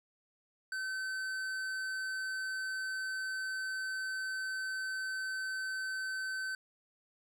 triangle tone with tanh clipping, 1532 Hz, G6, 40 cents flat, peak -37 dBFS, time 0.72-6.55 s, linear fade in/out 2 ms, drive 17 dB, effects none

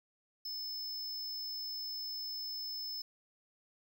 square tone, 5240 Hz, E8, 11 cents flat, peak -39 dBFS, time 0.45-3.02 s, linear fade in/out 5 ms, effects none

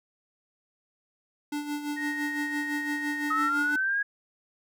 square tone with tremolo, 293.5 Hz, D4, 1 cent flat, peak -29 dBFS, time 1.52-3.76 s, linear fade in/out 5 ms, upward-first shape sine, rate 5.9 Hz, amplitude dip 60%
sine tone with pitch glide, 1864.7 to 1851.8 Hz, A#6 to A#6, 0 to -12 cents, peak -31 dBFS, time 1.96-3.5 s, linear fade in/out 20 ms, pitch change -12 cents, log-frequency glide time 2.99-3.23 s
sine linear sweep, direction up, 1261 to 1661.2 Hz, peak -24 dBFS, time 3.3-4.03 s, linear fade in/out 10 ms
effects none

